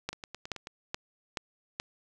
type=two click trains; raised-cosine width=0.2 ms; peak=-15 / -23 dBFS; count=5 / 6; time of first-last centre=0.09-1.799 / 0.13-0.671 s; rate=2.34 / 9.24 Hz; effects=none